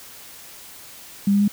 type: tone with pitch steps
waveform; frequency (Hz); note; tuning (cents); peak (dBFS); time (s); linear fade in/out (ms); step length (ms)
sine; 199.6 / 202.2 / 204.7; G3 / G#3 / G#3; +32 / -46 / -25; -14; 1.27-1.48; 5; 70
effects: white hiss -42 dBFS RMS until 1.52 s